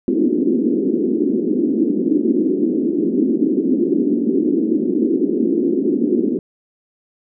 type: band-pass noise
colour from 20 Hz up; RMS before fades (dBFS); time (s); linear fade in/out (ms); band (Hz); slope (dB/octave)
white; -17; 0.08-6.39; 2; 220 to 370; 48
effects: none